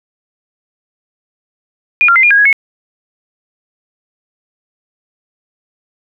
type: tone with pitch steps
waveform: sine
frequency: 2436 / 1384 / 2073 / 2419 / 1633 / 1666 / 2192 Hz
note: D#7 / F6 / C7 / D#7 / G#6 / G#6 / C#7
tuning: -37 / -16 / -17 / -49 / -30 / +5 / -20 cents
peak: -5 dBFS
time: 2.01-2.528 s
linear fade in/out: 0 ms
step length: 74 ms
effects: none